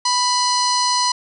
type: harmonic tone with a mistuned harmonic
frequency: 988 Hz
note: B5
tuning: in tune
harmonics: 1 / 2 / 3 / 4 / 5 / 6 / 7 / 8 / 9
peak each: -18 / -31 / -31 / -22 / -24 / -25 / -35 / -36 / -33 dBFS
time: 0.05-1.12 s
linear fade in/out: 5 ms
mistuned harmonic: 4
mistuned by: +80 cents
effects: none